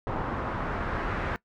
pink noise with low-pass filter sweep, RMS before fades -31 dBFS, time 0.07-1.36 s, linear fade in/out 0 ms, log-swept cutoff 1100 to 1700 Hz, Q 1.5, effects noise-tail reverb RT60 0.1 s tail -21 dB re dry

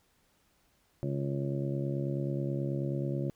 harmonic tone, 69.3 Hz, C#2, in tune, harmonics 2 / 3 / 4 / 5 / 6 / 7 / 8 / 9, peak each -32 / -39 / -41 / -37 / -50 / -51 / -41 / -53 dBFS, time 1.03-3.3 s, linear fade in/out 0 ms, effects pink hiss -70 dBFS RMS until 3.35 s

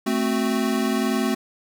square chord, F# diminished, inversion first, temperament equal, 220 / 261.6 / 370 Hz, A3 / C4 / F#4, 0 / 0 / 0 cents, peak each -24 / -25 / -28 dBFS, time 0.06-1.35 s, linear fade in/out 10 ms, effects none

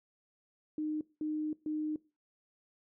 sine tone bursts at uneven times, 306.5 Hz, D#4, 26 cents flat, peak -32 dBFS, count 3, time 0.78-1.01 / 1.21-1.53 / 1.66-1.96 s, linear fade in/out 2 ms, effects noise-tail reverb RT60 0.3 s tail -21 dB re dry

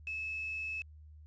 sine tone with quantisation, 2600 Hz, E7, 24 cents flat, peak -36 dBFS, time 0.07-0.82 s, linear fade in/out 2 ms, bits 8, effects added 76 Hz sine -51 dBFS peak until 1.26 s + resampled to 16000 Hz

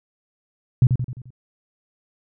sine tone with echo, 125 Hz, B2, 21 cents sharp, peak -9 dBFS, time 0.82-0.87 s, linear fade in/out 2 ms, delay 87 ms, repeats 5, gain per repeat -6 dB, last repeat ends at 1.305 s, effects none

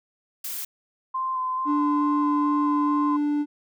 blue noise, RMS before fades -32 dBFS, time 0.44-0.65 s, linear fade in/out 5 ms
sine tone with vibrato, 1036 Hz, C6, 17 cents flat, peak -24 dBFS, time 1.14-3.17 s, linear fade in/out 10 ms, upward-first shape square, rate 2.3 Hz, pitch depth 14 cents each way
triangle tone, 293.7 Hz, D4, in tune, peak -19 dBFS, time 1.65-3.46 s, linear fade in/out 50 ms
effects none

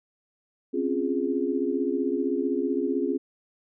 sine chord, Db major seventh, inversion third, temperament equal, 261.6 / 277.2 / 349.2 / 415.3 Hz, C4 / Db4 / F4 / Ab4, 0 / 0 / 0 / 0 cents, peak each -29 dBFS, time 0.73-3.18 s, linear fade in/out 20 ms, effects none

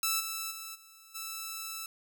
5% pulse tone with level steps, 1318.5 Hz, E6, in tune, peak -16 / -23 / -29 / -42 / -26 dBFS, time 0.03-1.86 s, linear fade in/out 2 ms, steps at 0.19 / 0.5 / 0.74 / 1.14 s, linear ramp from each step 20 ms, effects none

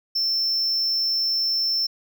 triangle tone, 5350 Hz, E8, 25 cents sharp, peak -19 dBFS, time 0.15-1.87 s, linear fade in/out 10 ms, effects none

